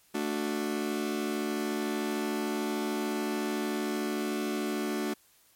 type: chord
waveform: 40% pulse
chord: D major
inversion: second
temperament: just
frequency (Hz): 220.2 / 293.7 / 367.1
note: A3 / D4 / F#4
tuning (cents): +2 / 0 / -14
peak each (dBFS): -33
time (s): 0.14-5.14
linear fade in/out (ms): 10
effects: white hiss -63 dBFS RMS until 5.55 s + MP3 64 kbps